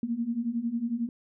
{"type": "beating tone pair", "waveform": "sine", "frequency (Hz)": [227.2, 238.2], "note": ["A#3", "A#3"], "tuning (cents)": [-44, 38], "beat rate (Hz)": 11, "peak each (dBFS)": [-32, -29], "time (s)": [0.03, 1.09], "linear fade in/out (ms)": 2, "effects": []}